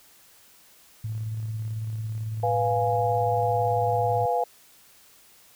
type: tone with tremolo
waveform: sine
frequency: 110 Hz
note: A2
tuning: in tune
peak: -27 dBFS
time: 1.04-4.26 s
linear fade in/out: 5 ms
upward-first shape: square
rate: 18 Hz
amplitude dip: 25%
type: chord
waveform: sine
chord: F diminished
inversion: second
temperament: equal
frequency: 493.9 / 698.5 / 830.6 Hz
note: Cb5 / F5 / Ab5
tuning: 0 / 0 / 0 cents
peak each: -26 / -25 / -27 dBFS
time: 2.43-4.44 s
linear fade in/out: 5 ms
effects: white hiss -55 dBFS RMS until 5.55 s